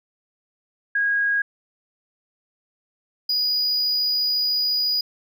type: tone pair in turn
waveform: sine / triangle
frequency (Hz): 1641 / 4917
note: G#6 / D#8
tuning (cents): -21 / -21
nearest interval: octave + perfect fifth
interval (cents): 1900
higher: second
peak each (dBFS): -18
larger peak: neither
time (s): 0.95-1.42 / 3.29-5.01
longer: second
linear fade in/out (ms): 5
effects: none